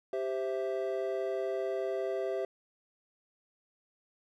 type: chord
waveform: triangle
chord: C major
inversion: second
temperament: equal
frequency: 392 / 523.3 / 659.3 Hz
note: G4 / C5 / E5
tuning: 0 / 0 / 0 cents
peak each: -32 / -35 / -34 dBFS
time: 0.13-2.45 s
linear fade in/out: 2 ms
effects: none